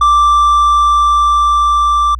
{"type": "tone with level ramp", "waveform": "triangle", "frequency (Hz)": 1174.7, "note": "D6", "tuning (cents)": 0, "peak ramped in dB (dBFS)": [-4, -7], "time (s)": [0.01, 2.15], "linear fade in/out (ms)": 5, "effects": ["added 60 Hz sine -22 dBFS peak until 2.19 s", "resampled to 24000 Hz"]}